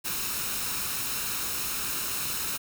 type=noise with comb filter; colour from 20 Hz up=white; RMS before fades=-31 dBFS; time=0.04-2.58 s; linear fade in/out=20 ms; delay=0.75 ms; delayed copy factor=+0.5; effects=none